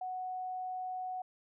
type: tone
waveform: sine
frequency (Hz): 740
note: F#5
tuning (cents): 0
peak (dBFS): -36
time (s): 0.01-1.22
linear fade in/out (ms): 5
effects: none